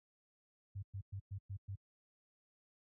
sine tone bursts, 98 Hz, G2, in tune, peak -40 dBFS, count 6, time 0.75-1.756 s, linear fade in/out 10 ms, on 76 ms, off 110 ms, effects high-pass 60 Hz 12 dB/octave

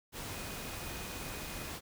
sine tone in noise, 2487 Hz, D#7, 1 cent flat, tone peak -52 dBFS, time 0.27-1.72 s, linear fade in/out 50 ms, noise pink, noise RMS -42 dBFS, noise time 0.12-1.81 s, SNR -13 dB, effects none

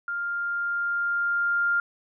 sine tone with level ramp, 1400 Hz, F6, 4 cents sharp, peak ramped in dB -27 to -20 dBFS, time 0.08-1.8 s, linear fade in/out 2 ms, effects none

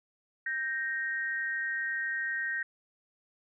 sine tone pair together, 1568 / 1866.1 Hz, G6 / A#6, 0 / +1 cents, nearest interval minor third, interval 301 cents, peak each -34 / -32 dBFS, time 0.46-2.63 s, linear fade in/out 5 ms, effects none

